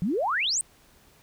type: exponential sweep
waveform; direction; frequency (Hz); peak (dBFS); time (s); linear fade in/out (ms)
sine; up; 161 to 8980; -23; 0.02-0.61; 0
effects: pink hiss -58 dBFS RMS until 1.22 s